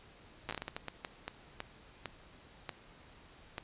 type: slowing click train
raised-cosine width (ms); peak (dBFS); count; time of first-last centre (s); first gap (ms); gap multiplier
0.3; -22; 16; 0.49-3.581; 8; 1.4
effects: pink hiss -58 dBFS RMS until 3.63 s + resampled to 8000 Hz